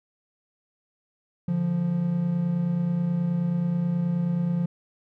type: tone pair together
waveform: triangle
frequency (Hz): 144.82 / 174.2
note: D3 / F3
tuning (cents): -24 / -4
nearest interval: minor third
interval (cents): 320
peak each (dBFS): -28 / -21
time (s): 1.48-4.66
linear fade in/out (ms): 5
effects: none